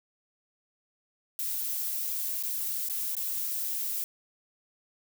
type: noise with dropouts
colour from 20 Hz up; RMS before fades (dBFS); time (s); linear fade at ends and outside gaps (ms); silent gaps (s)
violet; -32; 1.39-4.04; 1; 2.427-2.435 / 2.887-2.897 / 3.152-3.167
effects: none